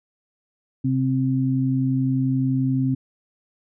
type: tone pair together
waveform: sine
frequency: 131.5 / 263 Hz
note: C3 / C4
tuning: +9 / +9 cents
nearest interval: octave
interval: 1200 cents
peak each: -21 dBFS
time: 0.84-2.95 s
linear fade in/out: 10 ms
effects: none